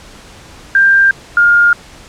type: tone pair in turn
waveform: sine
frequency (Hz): 1588 / 1414.7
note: G6 / F6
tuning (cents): +22 / +22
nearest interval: major second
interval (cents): 200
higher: first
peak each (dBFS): -5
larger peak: neither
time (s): 0.75-1.11 / 1.37-1.73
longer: neither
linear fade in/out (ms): 2
effects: pink hiss -37 dBFS RMS until 2.08 s + low-pass 8000 Hz 12 dB/octave